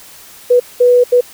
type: tone bursts at uneven times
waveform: sine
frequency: 491.3 Hz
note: B4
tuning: 9 cents flat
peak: -5 dBFS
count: 3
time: 0.5-0.6 / 0.8-1.04 / 1.12-1.21 s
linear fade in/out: 10 ms
effects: white hiss -38 dBFS RMS until 1.33 s